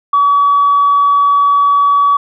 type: tone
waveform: sine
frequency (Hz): 1138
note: C#6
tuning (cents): +45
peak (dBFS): -6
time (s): 0.13-2.17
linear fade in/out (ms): 5
effects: tanh soft clip ceiling -2 dBFS